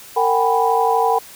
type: tone cluster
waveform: sine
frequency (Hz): 457.7 / 754 / 806 / 989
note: A#4 / F#5 / G5 / B5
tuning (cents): -32 / +32 / +48 / +2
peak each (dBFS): -19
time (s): 0.16-1.19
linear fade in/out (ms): 10
effects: white hiss -40 dBFS RMS until 1.35 s